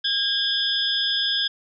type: tone cluster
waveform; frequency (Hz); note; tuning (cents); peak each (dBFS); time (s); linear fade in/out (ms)
sine; 1618 / 3157 / 3386 / 3623 / 5060; G#6 / G7 / G#7 / A7 / D#8; -46 / +12 / +33 / +50 / +28; -29 / -28 / -23 / -30 / -29; 0.04-1.48; 10
effects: none